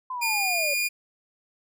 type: linear sweep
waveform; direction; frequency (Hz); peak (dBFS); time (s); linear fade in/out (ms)
sine; down; 1035 to 553; -29; 0.1-0.74; 5
type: tone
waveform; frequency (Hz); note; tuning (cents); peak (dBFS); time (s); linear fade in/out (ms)
sawtooth; 2427; D#7; -44; -20; 0.21-0.89; 20
effects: none